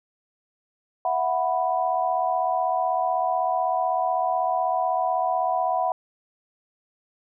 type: chord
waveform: sine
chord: E suspended second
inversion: none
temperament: equal with one note detuned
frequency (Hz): 659.3 / 735.3 / 987.8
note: E5 / F#5 / B5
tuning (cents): 0 / -11 / 0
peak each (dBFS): -27 / -23 / -27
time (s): 1.05-5.92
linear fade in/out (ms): 2
effects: none